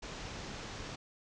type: low-pass noise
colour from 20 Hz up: pink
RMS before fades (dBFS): -44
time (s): 0.02-0.96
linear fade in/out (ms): 10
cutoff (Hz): 6900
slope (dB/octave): 48
effects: none